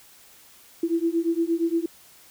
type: beating tone pair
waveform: sine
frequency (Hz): 329.6 / 338.2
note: E4 / E4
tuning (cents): 0 / +44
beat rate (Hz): 8.6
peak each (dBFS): -24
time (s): 0.83-1.86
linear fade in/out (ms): 5
effects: white hiss -52 dBFS RMS until 2.3 s